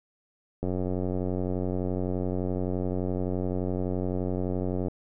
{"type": "click train", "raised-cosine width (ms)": 2, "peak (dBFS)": -17, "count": 391, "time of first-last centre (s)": [0.63, 4.883], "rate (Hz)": 91.7, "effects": []}